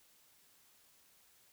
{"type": "silence", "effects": ["white hiss -67 dBFS RMS until 1.52 s"]}